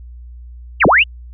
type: linear two-way sweep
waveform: sine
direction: down then up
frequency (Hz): 3048 to 104.8 to 3048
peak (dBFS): -7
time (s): 0.8-1.04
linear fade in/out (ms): 20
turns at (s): 0.86
effects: added 60 Hz sine -32 dBFS peak until 1.33 s